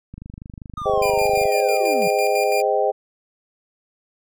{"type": "click train", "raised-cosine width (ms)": 5, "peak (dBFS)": -23, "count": 34, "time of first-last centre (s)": [0.14, 1.455], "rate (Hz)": 25.1}
{"type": "linear sweep", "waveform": "triangle", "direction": "down", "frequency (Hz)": [1245, 164.81], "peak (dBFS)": -25, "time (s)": [0.77, 2.08], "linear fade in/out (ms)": 5}
{"type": "chord", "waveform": "sine", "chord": "Ab major seventh", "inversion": "none", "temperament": "just", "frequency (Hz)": [415.3, 519.1, 623, 778.7], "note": ["Ab4", "C5", "Eb5", "G5"], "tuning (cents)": [0, -14, 2, -12], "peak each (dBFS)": -22, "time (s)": [0.85, 2.92], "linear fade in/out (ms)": 20}
{"type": "tone with tremolo", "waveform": "sawtooth", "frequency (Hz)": 2405, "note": "D7", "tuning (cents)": 41, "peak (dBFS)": -21, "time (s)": [1.02, 2.62], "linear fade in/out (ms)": 5, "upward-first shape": "square", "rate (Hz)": 6, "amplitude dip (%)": 55}
{"effects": []}